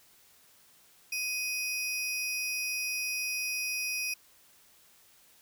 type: tone pair together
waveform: 35% pulse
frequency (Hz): 2500 / 5646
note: D#7 / F8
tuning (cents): +8 / +18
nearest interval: octave + major second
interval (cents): 1410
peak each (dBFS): -30 / -35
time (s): 1.12-4.14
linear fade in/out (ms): 5
effects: white hiss -61 dBFS RMS until 5.41 s